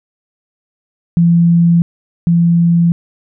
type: tone pair in turn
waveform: sine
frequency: 170 / 170 Hz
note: F3 / F3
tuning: -46 / -46 cents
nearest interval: unison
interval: 0 cents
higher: neither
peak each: -6 / -7 dBFS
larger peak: first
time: 1.17-1.82 / 2.27-2.92 s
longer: neither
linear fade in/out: 0 ms
effects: none